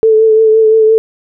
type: tone with vibrato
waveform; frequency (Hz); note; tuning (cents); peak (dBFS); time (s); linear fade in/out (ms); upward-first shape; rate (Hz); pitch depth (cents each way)
sine; 440; A4; 0; -4; 0.03-0.98; 0; triangle; 5.8; 30
effects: none